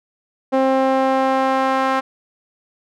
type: tone with band-pass filter sweep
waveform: sawtooth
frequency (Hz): 265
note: C4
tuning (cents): +22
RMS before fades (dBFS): -17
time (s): 0.52-2.01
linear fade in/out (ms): 20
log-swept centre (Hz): 580 to 1100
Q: 1.4
effects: none